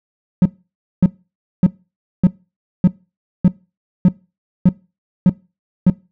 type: tone bursts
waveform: triangle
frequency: 181.4 Hz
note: F#3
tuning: 34 cents flat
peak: -3 dBFS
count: 10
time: 0.42-5.9 s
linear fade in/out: 2 ms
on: 35 ms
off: 570 ms
effects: noise-tail reverb RT60 0.3 s tail -23 dB re dry + tanh soft clip ceiling 0 dBFS